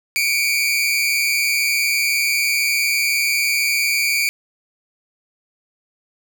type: tone pair together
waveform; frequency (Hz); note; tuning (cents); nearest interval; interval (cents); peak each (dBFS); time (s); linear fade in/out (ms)
sawtooth; 2263 / 2403; C#7 / D7; +35 / +39; minor second; 104; -16; 0.16-4.29; 0
effects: none